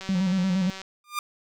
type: click train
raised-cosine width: 0.2 ms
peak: -21 dBFS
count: 155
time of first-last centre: 0.01-0.816 s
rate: 191 Hz
type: tone with vibrato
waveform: triangle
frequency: 185 Hz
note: F#3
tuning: in tune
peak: -19 dBFS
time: 0.09-0.7 s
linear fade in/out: 0 ms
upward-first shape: square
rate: 8.6 Hz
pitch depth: 62 cents each way
type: tone with exponential growth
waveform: sawtooth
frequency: 1200 Hz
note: D6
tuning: 37 cents sharp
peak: -19 dBFS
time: 1.04-1.19 s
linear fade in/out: 2 ms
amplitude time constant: 31 ms
effects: none